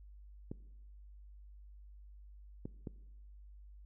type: clicks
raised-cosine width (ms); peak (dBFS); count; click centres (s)
3; -28; 3; 0.515 / 2.655 / 2.872
effects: noise-tail reverb RT60 1.0 s tail -20 dB re dry + added 50 Hz sine -52 dBFS peak until 3.85 s